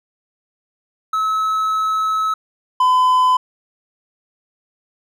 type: tone pair in turn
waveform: triangle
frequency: 1293 / 1012.3 Hz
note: E6 / B5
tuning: -34 / +42 cents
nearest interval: major third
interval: 424 cents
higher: first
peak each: -14 / -9 dBFS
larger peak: second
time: 1.13-2.34 / 2.8-3.37 s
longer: first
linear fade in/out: 5 ms
effects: none